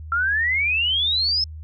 sine exponential sweep, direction up, 1350 to 5300 Hz, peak -18 dBFS, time 0.12-1.44 s, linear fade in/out 2 ms, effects added 78 Hz sine -33 dBFS peak until 1.63 s

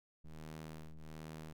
sawtooth ring-modulated tone, 78.3 Hz, D#2, 11 cents sharp, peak -40 dBFS, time 0.24-1.53 s, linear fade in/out 10 ms, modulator 79 Hz, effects none

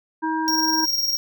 harmonic tone, 318.4 Hz, D#4, 40 cents sharp, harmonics 1 / 3 / 5, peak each -24 / -24 / -31 dBFS, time 0.22-0.86 s, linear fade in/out 20 ms
square tone with tremolo, 5588 Hz, F8, in tune, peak -19 dBFS, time 0.48-1.17 s, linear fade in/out 0 ms, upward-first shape square, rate 20 Hz, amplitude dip 45%
effects none

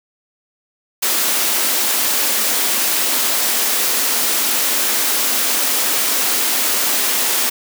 white high-pass noise, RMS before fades -17 dBFS, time 1.02-7.5 s, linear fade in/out 10 ms, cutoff 210 Hz, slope 96 dB/octave, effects none

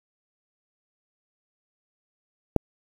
click, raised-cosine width 2 ms, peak -5 dBFS, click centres 2.563 s, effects 7-bit

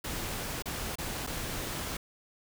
pink noise with dropouts, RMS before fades -36 dBFS, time 0.04-1.97 s, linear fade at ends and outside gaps 5 ms, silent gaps 0.623-0.656 / 0.956-0.984 / 1.267-1.272 s, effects none

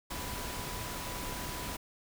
sine tone in noise, 987.8 Hz, B5, in tune, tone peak -46 dBFS, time 0.1-1.77 s, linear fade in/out 10 ms, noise pink, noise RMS -39 dBFS, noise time 0.1-1.77 s, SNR -10 dB, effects none

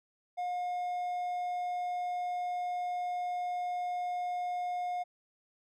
triangle tone, 716 Hz, F5, 43 cents sharp, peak -30 dBFS, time 0.37-5.04 s, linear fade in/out 20 ms, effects none

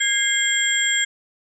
sine tone cluster, 1633 / 2106 / 3250 / 7450 Hz, G#6 / C7 / G#7 / A#8, -30 / +11 / -38 / -2 cents, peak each -23 dBFS, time 0-1.05 s, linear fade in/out 10 ms, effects none

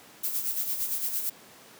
violet noise with tremolo, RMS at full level -28 dBFS, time 0.23-1.3 s, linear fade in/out 10 ms, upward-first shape sine, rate 8.8 Hz, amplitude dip 55%, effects pink hiss -51 dBFS RMS until 1.79 s + high-pass 200 Hz 12 dB/octave

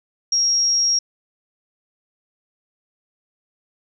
sine tone, 5600 Hz, F8, 4 cents sharp, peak -15 dBFS, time 0.32-0.99 s, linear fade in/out 5 ms, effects none

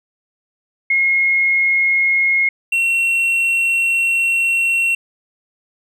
sine / triangle tone pair in turn, 2156 / 2724 Hz, C#7 / F7, -49 / -44 cents, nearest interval major third, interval 405 cents, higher second, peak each -12 dBFS, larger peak neither, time 0.9-2.49 / 2.72-4.95 s, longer second, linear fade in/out 5 ms, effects none

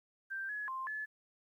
sine tone with pitch steps, 1572 / 1691 / 1051 / 1722 Hz, G6 / G#6 / C6 / A6, +4 / +31 / +7 / -38 cents, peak -37 dBFS, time 0.3-1.06 s, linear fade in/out 20 ms, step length 190 ms, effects 12-bit

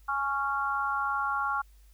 sine chord, Db major, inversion second, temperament just, 831.5 / 1108.7 / 1385.9 Hz, Ab5 / Db6 / F6, +2 / 0 / -14 cents, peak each -33 / -31 / -30 dBFS, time 0.08-1.62 s, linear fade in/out 10 ms, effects added 50 Hz sine -53 dBFS peak until 1.93 s + white hiss -67 dBFS RMS until 1.93 s

